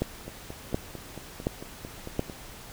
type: two click trains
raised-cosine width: 2 ms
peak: -12 / -24 dBFS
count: 4 / 10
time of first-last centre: 0.02-2.194 / 0.28-2.298 s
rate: 1.38 / 4.46 Hz
effects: pink hiss -45 dBFS RMS until 2.72 s